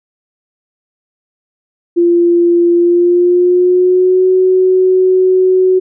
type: tone with pitch glide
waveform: sine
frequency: 345 to 371.9 Hz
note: F4 to F#4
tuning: -21 to +9 cents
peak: -6 dBFS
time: 1.96-5.8 s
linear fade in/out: 20 ms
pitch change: +130 cents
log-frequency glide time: 2.74-4.27 s
effects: none